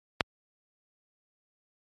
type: click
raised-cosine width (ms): 0.3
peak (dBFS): -5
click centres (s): 0.208
effects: high-pass 60 Hz 12 dB/octave + MP3 64 kbps